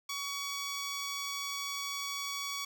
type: tone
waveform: 10% pulse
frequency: 1128 Hz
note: C#6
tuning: 30 cents sharp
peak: -27 dBFS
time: 0.09-2.65 s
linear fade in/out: 5 ms
effects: none